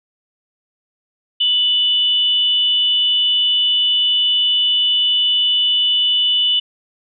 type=tone pair together; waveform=sine; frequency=2965 / 3524 Hz; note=F#7 / A7; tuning=+3 / +2 cents; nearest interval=minor third; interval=299 cents; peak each=-13 / -22 dBFS; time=1.4-6.6 s; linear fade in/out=10 ms; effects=none